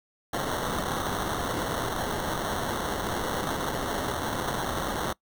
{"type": "noise with sample-and-hold", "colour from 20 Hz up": "white", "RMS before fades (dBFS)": -30, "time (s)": [0.33, 5.13], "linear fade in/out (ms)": 5, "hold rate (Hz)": 2450, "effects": ["noise-tail reverb RT60 0.1 s tail -22 dB re dry"]}